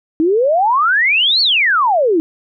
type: exponential two-way sweep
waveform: sine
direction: up then down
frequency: 306.4 to 4526 to 306.4 Hz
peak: -10 dBFS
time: 0.2-2.2 s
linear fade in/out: 0 ms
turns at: 1.41 s
effects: none